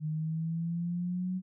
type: exponential sweep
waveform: sine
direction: up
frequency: 152.8 to 186.7 Hz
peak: -30 dBFS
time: 0-1.42 s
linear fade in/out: 50 ms
effects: none